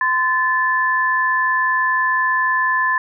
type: tone pair together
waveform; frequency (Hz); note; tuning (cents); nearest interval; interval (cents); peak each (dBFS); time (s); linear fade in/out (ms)
sine; 1029 / 1745; C6 / A6; -29 / -15; major sixth; 914; -18 / -17; 0.01-2.98; 2
effects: none